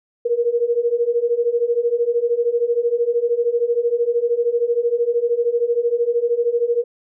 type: beating tone pair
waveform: sine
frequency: 466.2 / 479.2 Hz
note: A#4 / A#4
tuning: 0 / +48 cents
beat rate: 13 Hz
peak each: -20 / -18 dBFS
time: 0.25-6.84 s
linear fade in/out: 10 ms
effects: none